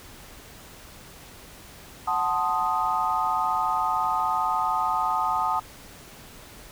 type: chord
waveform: sine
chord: F# diminished seventh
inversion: none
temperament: equal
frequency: 740 / 880 / 1046.5 / 1244.5 Hz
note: F#5 / A5 / C6 / Eb6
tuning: 0 / 0 / 0 / 0 cents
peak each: -29 / -26 / -31 / -26 dBFS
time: 2.07-5.6 s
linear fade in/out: 10 ms
effects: pink hiss -46 dBFS RMS until 6.71 s